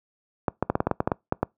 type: clicks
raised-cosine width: 1 ms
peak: -7 dBFS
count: 12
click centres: 0.482 / 0.626 / 0.7 / 0.754 / 0.804 / 0.87 / 0.913 / 1.004 / 1.075 / 1.118 / 1.324 / 1.43 s
effects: noise-tail reverb RT60 0.2 s tail -26 dB re dry + high-pass 80 Hz 12 dB/octave